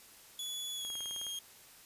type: tone with pitch glide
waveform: sawtooth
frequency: 3412 to 3243 Hz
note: G#7 to G#7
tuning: +46 to -42 cents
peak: -35 dBFS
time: 0.39-1.39 s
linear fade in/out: 2 ms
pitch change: -88 cents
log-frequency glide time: 0.74-0.99 s
type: click train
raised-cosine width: 0.5 ms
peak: -36 dBFS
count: 9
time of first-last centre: 0.85-1.267 s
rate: 19.2 Hz
effects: white hiss -57 dBFS RMS until 1.85 s + resampled to 32000 Hz